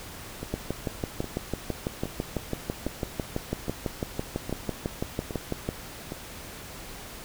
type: two click trains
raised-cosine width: 2 ms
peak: -14 / -20 dBFS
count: 32 / 8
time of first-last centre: 0.54-5.69 / 0.43-6.121 s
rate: 6.02 / 1.23 Hz
effects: pink hiss -42 dBFS RMS until 7.24 s